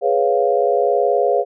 sine chord, C# dominant seventh, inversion second, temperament equal, 415.3 / 493.9 / 554.4 / 698.5 Hz, G#4 / B4 / C#5 / E#5, 0 / 0 / 0 / 0 cents, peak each -19 dBFS, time 0.01-1.45 s, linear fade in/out 50 ms, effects none

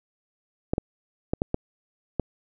clicks, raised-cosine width 2 ms, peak -10 dBFS, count 6, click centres 0.735 / 0.781 / 1.335 / 1.419 / 1.544 / 2.197 s, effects none

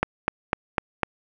click train, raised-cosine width 0.5 ms, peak -5 dBFS, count 5, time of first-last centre 0.03-1.033 s, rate 3.99 Hz, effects none

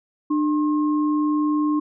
sine tone pair together, 300 / 1070.2 Hz, D4 / C6, +37 / +39 cents, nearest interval octave + minor seventh, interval 2202 cents, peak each -18 / -28 dBFS, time 0.3-1.8 s, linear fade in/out 10 ms, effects none

